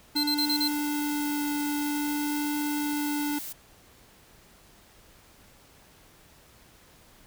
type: tone with vibrato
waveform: square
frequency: 293.7 Hz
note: D4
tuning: in tune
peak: -28 dBFS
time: 0.15-3.39 s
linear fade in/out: 10 ms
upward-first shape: triangle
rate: 0.51 Hz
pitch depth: 8 cents each way
type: tone bursts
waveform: 45% pulse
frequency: 4116 Hz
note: C8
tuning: 29 cents flat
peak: -24 dBFS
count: 5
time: 0.16-0.679 s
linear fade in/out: 5 ms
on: 75 ms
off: 36 ms
type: noise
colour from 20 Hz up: blue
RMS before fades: -38 dBFS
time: 0.37-3.53 s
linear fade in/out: 10 ms
effects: pink hiss -56 dBFS RMS until 7.26 s